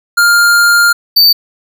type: tone pair in turn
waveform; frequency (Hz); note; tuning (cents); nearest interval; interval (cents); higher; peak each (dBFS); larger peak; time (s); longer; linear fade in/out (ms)
square; 1404 / 4585; F6 / D8; +9 / -42; octave + minor sixth; 2049; second; -6 / -4; second; 0.17-0.93 / 1.16-1.33; first; 10
effects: none